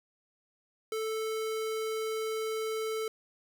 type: tone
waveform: square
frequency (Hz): 440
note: A4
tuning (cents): 0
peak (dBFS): -32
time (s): 0.92-3.08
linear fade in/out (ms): 2
effects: none